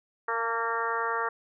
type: harmonic tone with a mistuned harmonic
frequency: 230 Hz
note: A#3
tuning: 23 cents flat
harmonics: 2 / 3 / 4 / 5 / 6 / 7 / 8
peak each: -34 / -39 / -33 / -32 / -33 / -37 / -36 dBFS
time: 0.28-1.29 s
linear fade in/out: 5 ms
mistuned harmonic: 4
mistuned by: -18 cents
effects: none